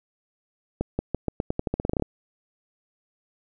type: accelerating click train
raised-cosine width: 2 ms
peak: -11 dBFS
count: 16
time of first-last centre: 0.81-2.023 s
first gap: 180 ms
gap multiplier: 0.87
effects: none